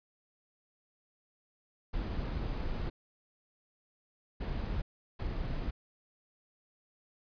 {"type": "noise bursts at uneven times", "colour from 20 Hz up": "brown", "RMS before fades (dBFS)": -35, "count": 3, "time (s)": [[1.93, 2.9], [4.4, 4.82], [5.19, 5.71]], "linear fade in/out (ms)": 10, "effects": ["resampled to 11025 Hz"]}